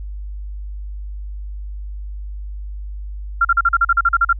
sine tone bursts, 1378 Hz, F6, 24 cents flat, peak -10 dBFS, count 12, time 3.41-4.329 s, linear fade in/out 5 ms, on 39 ms, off 41 ms, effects added 50 Hz sine -26 dBFS peak until 4.39 s

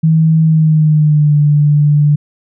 sine tone with pitch glide, 160 to 147.57 Hz, D#3 to D3, +49 to +9 cents, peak -6 dBFS, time 0.03-2.16 s, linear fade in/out 10 ms, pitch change -140 cents, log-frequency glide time 0.43-1.36 s, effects none

